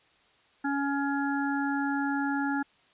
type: harmonic tone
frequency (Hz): 280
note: C#4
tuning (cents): +18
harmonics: 1 / 3 / 5 / 6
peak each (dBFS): -28 / -33 / -35 / -36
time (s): 0.64-2.63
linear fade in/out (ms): 10
effects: white hiss -63 dBFS RMS until 2.93 s + resampled to 8000 Hz